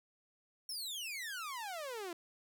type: exponential sweep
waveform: sawtooth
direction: down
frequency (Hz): 5530 to 329.6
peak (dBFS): -37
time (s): 0.69-2.13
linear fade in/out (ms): 2
effects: none